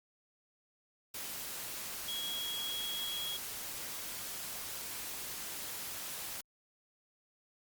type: tone in noise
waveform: sine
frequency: 3313 Hz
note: G#7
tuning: 5 cents flat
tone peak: -37 dBFS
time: 2.08-3.37 s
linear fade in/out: 5 ms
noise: white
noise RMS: -42 dBFS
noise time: 1.14-6.41 s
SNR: +2 dB
effects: Opus 48 kbps